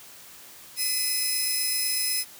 5% pulse tone cluster, 2021 / 2429 / 2561 / 5150 Hz, B6 / D#7 / D#7 / E8, +39 / -42 / +49 / -41 cents, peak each -22 / -28 / -25 / -20 dBFS, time 0.76-2.25 s, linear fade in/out 50 ms, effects white hiss -47 dBFS RMS until 2.39 s + high-pass 80 Hz 12 dB/octave

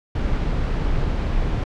brown noise, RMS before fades -21 dBFS, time 0.15-1.64 s, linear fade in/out 5 ms, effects low-pass 4000 Hz 12 dB/octave

